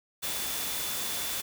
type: tone in noise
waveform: sine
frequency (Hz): 3488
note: A7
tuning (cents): -16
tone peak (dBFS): -41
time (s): 0.22-1.42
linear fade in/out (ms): 20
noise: white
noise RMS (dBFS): -33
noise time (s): 0.22-1.42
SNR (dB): -11
effects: none